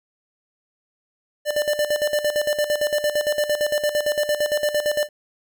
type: tone with tremolo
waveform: square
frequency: 594 Hz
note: D5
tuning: 20 cents sharp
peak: -18 dBFS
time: 1.45-5.09 s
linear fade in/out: 50 ms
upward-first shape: square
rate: 8.8 Hz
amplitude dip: 70%
effects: none